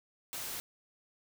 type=noise; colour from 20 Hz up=white; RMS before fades=-40 dBFS; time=0.33-0.6 s; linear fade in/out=0 ms; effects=none